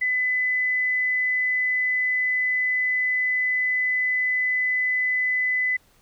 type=tone; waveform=sine; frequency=2007 Hz; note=B6; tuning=27 cents sharp; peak=-20 dBFS; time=0.01-5.77 s; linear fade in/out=10 ms; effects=pink hiss -60 dBFS RMS until 6.01 s